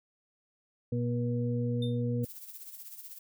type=harmonic tone; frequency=120.4 Hz; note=B2; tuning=44 cents flat; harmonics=1 / 2 / 4; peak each=-30 / -33 / -36 dBFS; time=0.92-2.25 s; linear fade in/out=5 ms
type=tone with exponential decay; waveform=triangle; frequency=3610 Hz; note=A7; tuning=44 cents sharp; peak=-35 dBFS; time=1.82-2.02 s; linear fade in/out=5 ms; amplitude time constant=42 ms
type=noise with tremolo; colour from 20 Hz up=violet; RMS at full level=-44 dBFS; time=2.23-3.19 s; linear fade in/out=10 ms; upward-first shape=sine; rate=16 Hz; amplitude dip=60%
effects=none